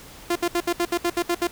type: tone bursts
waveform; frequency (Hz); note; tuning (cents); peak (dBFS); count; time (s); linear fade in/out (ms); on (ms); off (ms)
sawtooth; 346.6; F4; -13; -16; 10; 0.3-1.472; 5; 56; 68
effects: pink hiss -44 dBFS RMS until 1.51 s